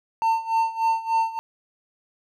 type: tone with tremolo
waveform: triangle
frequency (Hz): 902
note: A5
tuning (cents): +43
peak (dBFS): -15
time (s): 0.22-1.39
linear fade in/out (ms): 0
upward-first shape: sine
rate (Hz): 3.4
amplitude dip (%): 85
effects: none